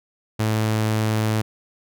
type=tone; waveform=sawtooth; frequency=109 Hz; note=A2; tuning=16 cents flat; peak=-15 dBFS; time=0.39-1.42 s; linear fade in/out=10 ms; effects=none